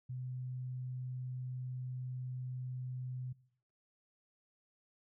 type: tone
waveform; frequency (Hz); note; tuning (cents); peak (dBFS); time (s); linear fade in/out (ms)
sine; 127; B2; +49; -39; 0.09-3.33; 10
effects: noise-tail reverb RT60 0.6 s tail -21 dB re dry